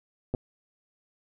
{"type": "clicks", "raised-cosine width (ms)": 2, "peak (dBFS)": -16, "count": 2, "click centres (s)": [0.34, 0.348], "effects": []}